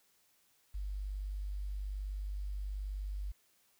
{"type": "tone with quantisation", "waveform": "sine", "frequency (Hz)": 49.42, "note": "G1", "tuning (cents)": 15, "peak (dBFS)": -36, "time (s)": [0.74, 3.32], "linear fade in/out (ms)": 10, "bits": 11, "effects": ["white hiss -71 dBFS RMS until 3.79 s"]}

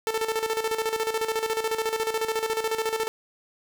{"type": "tone with tremolo", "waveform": "sawtooth", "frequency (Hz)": 444.1, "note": "A4", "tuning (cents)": 16, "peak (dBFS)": -19, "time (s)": [0.07, 3.08], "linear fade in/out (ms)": 0, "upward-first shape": "square", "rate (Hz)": 14, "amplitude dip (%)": 65, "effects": []}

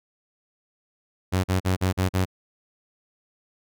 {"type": "tone bursts", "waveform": "sawtooth", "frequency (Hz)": 93.1, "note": "F#2", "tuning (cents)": 11, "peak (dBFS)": -16, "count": 6, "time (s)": [1.32, 2.255], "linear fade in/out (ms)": 20, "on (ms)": 120, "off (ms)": 43, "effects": []}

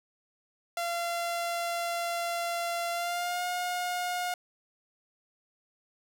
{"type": "tone with pitch glide", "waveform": "sawtooth", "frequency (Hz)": [686, 716.4], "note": ["F5", "F5"], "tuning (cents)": [-31, 44], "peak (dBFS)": -26, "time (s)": [0.77, 4.34], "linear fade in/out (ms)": 2, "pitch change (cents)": 75, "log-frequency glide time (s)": [2.91, 3.44], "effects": []}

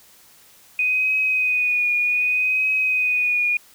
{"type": "tone with vibrato", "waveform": "sine", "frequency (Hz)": 2489, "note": "D#7", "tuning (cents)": 0, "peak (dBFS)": -17, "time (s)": [0.79, 3.57], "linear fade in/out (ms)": 2, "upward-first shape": "triangle", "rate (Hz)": 0.65, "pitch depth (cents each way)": 37, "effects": ["white hiss -51 dBFS RMS until 3.74 s"]}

